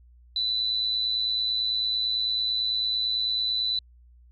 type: tone with amplitude modulation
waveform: sine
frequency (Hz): 3990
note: B7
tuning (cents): +17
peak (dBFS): -21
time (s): 0.36-3.79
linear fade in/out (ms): 2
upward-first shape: sine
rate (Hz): 109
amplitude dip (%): 55
effects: added 60 Hz sine -51 dBFS peak until 4.31 s + AAC 48 kbps